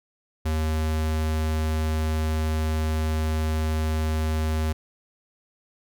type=tone; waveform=square; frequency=78.4 Hz; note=D#2; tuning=14 cents sharp; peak=-23 dBFS; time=0.45-4.73 s; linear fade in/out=10 ms; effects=none